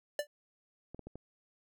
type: tone with exponential decay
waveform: square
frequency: 587.3 Hz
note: D5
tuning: in tune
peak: -28 dBFS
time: 0.19-0.27 s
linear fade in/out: 2 ms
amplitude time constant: 17 ms
type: clicks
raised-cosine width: 2 ms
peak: -32 dBFS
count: 4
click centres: 0.946 / 0.993 / 1.07 / 1.156 s
effects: none